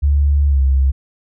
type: tone with pitch glide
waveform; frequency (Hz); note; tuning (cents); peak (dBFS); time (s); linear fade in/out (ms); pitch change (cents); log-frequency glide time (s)
sine; 71.6 to 67.19; D2 to C2; -43 to +47; -10; 0.02-0.92; 20; -110; 0.48-0.6
effects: none